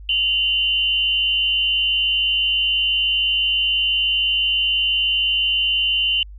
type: tone pair together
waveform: sine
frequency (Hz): 2793 / 3033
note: F7 / F#7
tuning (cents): -1 / +42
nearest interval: minor second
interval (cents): 143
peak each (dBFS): -19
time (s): 0.09-6.23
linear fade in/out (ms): 2
effects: added 50 Hz sine -35 dBFS peak until 6.38 s